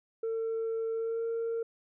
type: tone with pitch glide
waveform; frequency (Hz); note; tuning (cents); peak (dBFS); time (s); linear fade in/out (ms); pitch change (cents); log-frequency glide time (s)
sine; 451.1 to 458.7; A4 to A#4; +43 to -28; -28; 0.23-1.63; 5; +29; 0.93-1.24
effects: tanh soft clip ceiling -28 dBFS